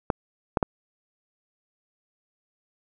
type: clicks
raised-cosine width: 1 ms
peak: -7 dBFS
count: 3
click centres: 0.102 / 0.572 / 0.628 s
effects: none